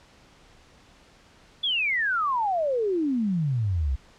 sine exponential sweep, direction down, 3500 to 61.74 Hz, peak -22 dBFS, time 1.63-3.96 s, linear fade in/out 10 ms, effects pink hiss -55 dBFS RMS until 4.18 s + low-pass 6000 Hz 12 dB/octave

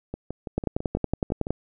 two click trains, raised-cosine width 2 ms, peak -10 / -18 dBFS, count 11 / 9, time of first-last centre 0.58-1.506 / 0.14-1.469 s, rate 10.8 / 6.02 Hz, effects none

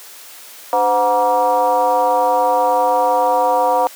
sine tone with frequency modulation, 730 Hz, F#5, 24 cents flat, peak -11 dBFS, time 0.73-3.87 s, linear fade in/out 0 ms, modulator 218 Hz, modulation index 1.4, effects white hiss -38 dBFS RMS until 3.95 s + high-pass 400 Hz 12 dB/octave

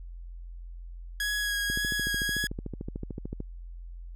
sawtooth tone with vibrato, 1661.2 Hz, G#6, in tune, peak -24 dBFS, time 1.2-2.47 s, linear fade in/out 2 ms, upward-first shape sine, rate 1.8 Hz, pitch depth 15 cents each way
click train, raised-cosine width 3 ms, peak -22 dBFS, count 24, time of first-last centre 1.7-3.404 s, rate 13.5 Hz
effects added 43 Hz sine -39 dBFS peak until 4.15 s + resampled to 32000 Hz

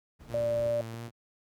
brown noise, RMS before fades -46 dBFS, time 0.19-0.72 s, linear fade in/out 20 ms
sawtooth tone with vibrato, 115.3 Hz, A#2, 19 cents flat, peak -34 dBFS, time 0.27-1.11 s, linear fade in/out 50 ms, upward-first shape sine, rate 2.9 Hz, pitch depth 28 cents each way
sine tone, 587.3 Hz, D5, in tune, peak -26 dBFS, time 0.34-0.81 s, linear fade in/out 2 ms
click train, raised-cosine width 2 ms, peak -36 dBFS, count 4, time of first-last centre 0.66-1.082 s, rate 7.11 Hz
effects high-pass 60 Hz 12 dB/octave

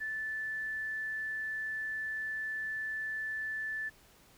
sine tone, 1752 Hz, A6, 8 cents flat, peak -34 dBFS, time 0-3.9 s, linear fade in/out 20 ms, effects pink hiss -61 dBFS RMS until 4.37 s

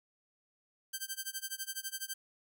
5% pulse tone with tremolo, 1565 Hz, G6, 3 cents flat, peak -24 dBFS, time 0.93-2.14 s, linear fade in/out 10 ms, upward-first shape sine, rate 12 Hz, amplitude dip 95%, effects none

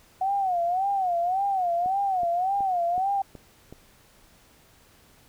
sine tone with vibrato, 740 Hz, F#5, in tune, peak -22 dBFS, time 0.21-3.22 s, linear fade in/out 5 ms, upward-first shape sine, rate 1.8 Hz, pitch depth 140 cents each way
click train, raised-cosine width 2 ms, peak -28 dBFS, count 6, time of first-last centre 1.86-3.726 s, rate 2.68 Hz
effects pink hiss -57 dBFS RMS until 5.28 s

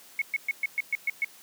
sine tone bursts, 2197 Hz, C#7, 16 cents flat, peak -23 dBFS, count 8, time 0.19-1.246 s, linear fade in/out 2 ms, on 27 ms, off 120 ms, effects white hiss -52 dBFS RMS until 1.42 s + high-pass 150 Hz 12 dB/octave

